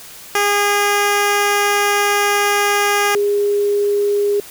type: tone pair in turn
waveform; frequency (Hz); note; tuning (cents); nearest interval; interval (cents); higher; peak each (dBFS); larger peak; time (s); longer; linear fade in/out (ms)
10% pulse / sine; 408.5 / 408.5; G#4 / G#4; -29 / -29; unison; 0; neither; -5 / -13; first; 0.35-3.15 / 3.15-4.4; first; 2
effects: white hiss -37 dBFS RMS until 4.5 s

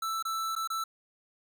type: tone with dropouts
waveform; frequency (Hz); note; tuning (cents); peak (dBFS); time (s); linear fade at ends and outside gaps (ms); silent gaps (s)
square; 1323; E6; +6; -31; 0.02-0.84; 5; 0.226-0.251 / 0.553-0.562 / 0.675-0.701
effects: none

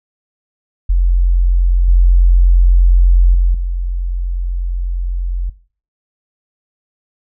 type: tone with level steps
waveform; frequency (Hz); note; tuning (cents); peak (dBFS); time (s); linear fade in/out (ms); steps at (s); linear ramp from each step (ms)
sine; 44.17; F1; +20; -8 / -5 / -8 / -15; 0.89-5.5; 10; 1.88 / 3.34 / 3.54; 5
effects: noise-tail reverb RT60 0.4 s tail -17 dB re dry

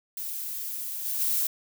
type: noise with level steps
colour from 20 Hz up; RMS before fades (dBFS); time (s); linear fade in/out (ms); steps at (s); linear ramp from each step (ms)
violet; -34 / -30 / -26; 0.17-1.47; 2; 1.04 / 1.19; 20
effects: none

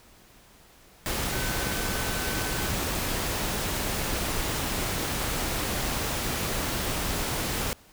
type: tone in noise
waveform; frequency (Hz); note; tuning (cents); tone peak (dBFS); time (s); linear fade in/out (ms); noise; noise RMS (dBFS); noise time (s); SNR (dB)
sine; 1522; F#6; +48; -38; 1.33-2.69; 0; pink; -29; 1.06-7.73; -12
effects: pink hiss -55 dBFS RMS until 7.92 s

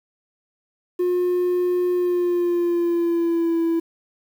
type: tone with pitch glide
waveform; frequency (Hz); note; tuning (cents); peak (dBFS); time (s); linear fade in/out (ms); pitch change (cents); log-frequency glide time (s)
triangle; 357.9 to 332; F4 to E4; +42 to +12; -15; 0.99-3.8; 10; -130; 1.93-3.61
effects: tanh soft clip ceiling -12 dBFS + 8-bit

